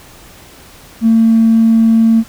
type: tone with tanh clipping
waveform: triangle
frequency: 225.6 Hz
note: A3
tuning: 44 cents sharp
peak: -5 dBFS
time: 1.01-2.24 s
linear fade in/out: 50 ms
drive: 1 dB
effects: pink hiss -39 dBFS RMS until 2.28 s